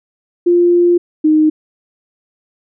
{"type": "tone pair in turn", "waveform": "sine", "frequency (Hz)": [349.2, 309.3], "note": ["F4", "D#4"], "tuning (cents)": [0, -10], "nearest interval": "major second", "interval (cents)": 210, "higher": "first", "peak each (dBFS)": -7, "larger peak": "neither", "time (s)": [[0.46, 0.98], [1.24, 1.5]], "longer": "first", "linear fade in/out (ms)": 10, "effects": []}